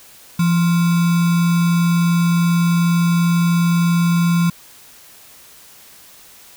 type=tone with sample-and-hold; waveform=sine; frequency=171.1 Hz; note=F3; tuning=35 cents flat; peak=-12 dBFS; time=0.39-4.5 s; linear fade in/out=5 ms; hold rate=1225 Hz; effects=white hiss -44 dBFS RMS until 6.56 s